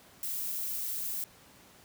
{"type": "noise", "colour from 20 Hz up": "violet", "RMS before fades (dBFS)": -35, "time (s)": [0.23, 1.24], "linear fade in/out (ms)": 0, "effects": ["pink hiss -57 dBFS RMS until 1.84 s", "high-pass 80 Hz 12 dB/octave"]}